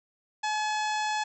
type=harmonic tone; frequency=853 Hz; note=G#5; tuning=46 cents sharp; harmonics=1 / 2 / 3 / 4 / 5 / 6 / 7 / 8 / 9; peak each=-28 / -34 / -38 / -40 / -42 / -44 / -45 / -46 / -47 dBFS; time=0.43-1.24 s; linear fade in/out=10 ms; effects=none